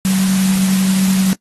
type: tone in noise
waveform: sine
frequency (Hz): 190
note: F#3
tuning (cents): +46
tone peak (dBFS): -12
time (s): 0.05-1.33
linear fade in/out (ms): 0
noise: white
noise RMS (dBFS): -23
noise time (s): 0.05-1.33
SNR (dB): +8
effects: noise-tail reverb RT60 0.1 s tail -20 dB re dry + AAC 32 kbps